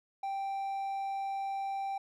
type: tone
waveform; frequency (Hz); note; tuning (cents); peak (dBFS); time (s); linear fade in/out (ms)
triangle; 784; G5; 0; -31; 0.23-1.98; 5
effects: none